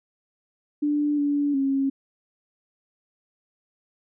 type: tone with pitch steps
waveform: sine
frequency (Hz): 294.2 / 288.1 / 272.3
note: D4 / D4 / C#4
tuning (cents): +3 / -33 / -31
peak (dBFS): -20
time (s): 0.82-1.9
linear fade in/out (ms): 10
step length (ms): 360
effects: none